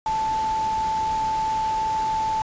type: tone in noise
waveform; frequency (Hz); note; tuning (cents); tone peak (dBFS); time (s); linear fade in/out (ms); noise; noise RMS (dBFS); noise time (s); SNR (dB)
sine; 877; A5; -6; -21; 0.06-2.42; 2; pink; -36; 0.06-2.42; +12
effects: resampled to 16000 Hz